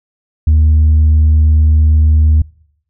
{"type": "tone", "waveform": "sine", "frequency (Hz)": 77.2, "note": "D#2", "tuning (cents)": -13, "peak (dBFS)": -3, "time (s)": [0.47, 2.42], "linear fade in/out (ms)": 5, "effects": ["noise-tail reverb RT60 0.7 s tail -26 dB re dry", "tanh soft clip ceiling -4 dBFS"]}